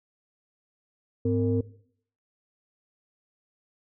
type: tone cluster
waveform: sine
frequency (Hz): 103.7 / 254.9 / 459.7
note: G#2 / C4 / A#4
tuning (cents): -2 / -45 / -24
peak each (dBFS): -26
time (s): 1.25-1.61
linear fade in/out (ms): 5
effects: noise-tail reverb RT60 0.6 s tail -18 dB re dry + tanh soft clip ceiling -13 dBFS